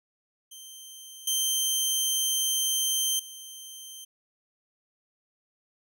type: tone with level steps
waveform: 15% pulse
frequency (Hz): 3128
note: G7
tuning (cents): -4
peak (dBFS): -36 / -17 / -34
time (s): 0.51-4.05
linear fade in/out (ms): 10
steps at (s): 1.27 / 3.19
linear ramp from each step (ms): 5
effects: none